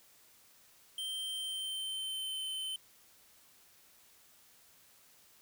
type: tone with pitch glide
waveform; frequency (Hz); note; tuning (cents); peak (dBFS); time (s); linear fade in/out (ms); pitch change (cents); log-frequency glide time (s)
square; 3136 to 3070; G7 to G7; 0 to -37; -37; 0.98-2.76; 2; -37; 1.26-2.45
effects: white hiss -63 dBFS RMS until 5.41 s